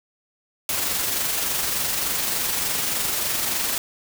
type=noise with amplitude modulation; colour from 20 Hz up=white; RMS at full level=-23 dBFS; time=0.69-3.78 s; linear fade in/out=2 ms; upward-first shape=sine; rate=23.4 Hz; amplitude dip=30%; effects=none